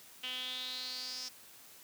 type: tone with band-pass filter sweep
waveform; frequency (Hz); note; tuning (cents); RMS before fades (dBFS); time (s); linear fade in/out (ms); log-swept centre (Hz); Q
sawtooth; 254; B3; +49; -41; 0.23-1.29; 10; 3000 to 5400; 7.4
effects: white hiss -56 dBFS RMS until 1.83 s + high-pass 80 Hz 12 dB/octave